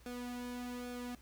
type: tone with flanger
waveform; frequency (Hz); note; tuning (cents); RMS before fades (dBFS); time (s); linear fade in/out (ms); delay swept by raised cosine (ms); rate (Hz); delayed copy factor
sawtooth; 245.4; B3; -11; -43; 0.06-1.15; 2; 1 to 2.6; 1.2; -0.6
effects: added 60 Hz sine -58 dBFS peak until 1.21 s + pink hiss -64 dBFS RMS until 1.21 s